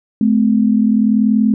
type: tone pair together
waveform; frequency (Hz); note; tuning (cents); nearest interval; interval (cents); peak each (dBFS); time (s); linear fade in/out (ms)
sine; 214.4 / 255; A3 / C4; -45 / -44; minor third; 301; -11 / -15; 0.21-1.54; 2
effects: none